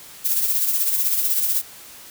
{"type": "noise with tremolo", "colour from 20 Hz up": "violet", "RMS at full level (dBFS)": -18, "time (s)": [0.24, 1.62], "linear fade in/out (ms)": 20, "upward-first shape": "triangle", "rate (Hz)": 16, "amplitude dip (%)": 55, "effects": ["white hiss -42 dBFS RMS until 2.1 s"]}